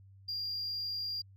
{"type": "tone with amplitude modulation", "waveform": "sine", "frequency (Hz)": 4783, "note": "D8", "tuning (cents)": 31, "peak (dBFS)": -31, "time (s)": [0.28, 1.22], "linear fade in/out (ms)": 10, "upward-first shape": "sine", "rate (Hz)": 160, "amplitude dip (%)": 40, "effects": ["tanh soft clip ceiling -31 dBFS", "added 97 Hz sine -54 dBFS peak until 1.36 s"]}